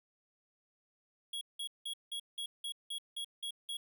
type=tone bursts; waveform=square; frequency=3322 Hz; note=G#7; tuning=in tune; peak=-38 dBFS; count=10; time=1.33-3.77 s; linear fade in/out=5 ms; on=82 ms; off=180 ms; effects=none